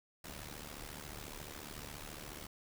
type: noise with amplitude modulation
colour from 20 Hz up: pink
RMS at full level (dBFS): -44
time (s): 0.24-2.47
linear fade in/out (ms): 5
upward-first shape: sine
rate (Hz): 74.2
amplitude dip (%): 80
effects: none